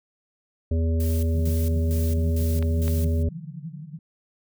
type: harmonic tone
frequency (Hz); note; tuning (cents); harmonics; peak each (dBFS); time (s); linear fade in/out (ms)
81.7; E2; -15; 1 / 3 / 5 / 7; -20 / -30 / -34 / -37; 0.71-3.29; 5
type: noise with tremolo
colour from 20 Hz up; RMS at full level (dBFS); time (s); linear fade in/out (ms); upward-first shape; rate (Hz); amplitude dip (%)
blue; -38; 1-3.23; 2; square; 2.2; 80
type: band-pass noise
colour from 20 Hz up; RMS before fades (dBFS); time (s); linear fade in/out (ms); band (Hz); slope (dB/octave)
pink; -36; 1.34-3.99; 5; 150 to 170; 96
type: clicks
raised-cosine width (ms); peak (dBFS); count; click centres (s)
0.3; -20; 2; 2.626 / 2.88
effects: none